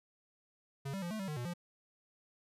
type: tone with pitch steps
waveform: square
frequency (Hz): 137.9 / 194.9 / 173.3 / 217.4 / 193.3 / 151.5 / 121.4 / 174.5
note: C#3 / G3 / F3 / A3 / G3 / D#3 / B2 / F3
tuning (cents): -9 / -10 / -13 / -21 / -24 / -46 / -29 / -1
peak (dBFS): -38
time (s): 0.85-1.538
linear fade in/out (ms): 10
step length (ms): 86
effects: resampled to 32000 Hz